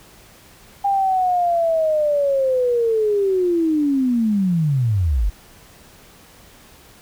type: linear sweep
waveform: sine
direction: down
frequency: 804 to 42.6 Hz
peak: -15 dBFS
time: 0.84-5.3 s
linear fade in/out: 10 ms
effects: pink hiss -47 dBFS RMS until 7.01 s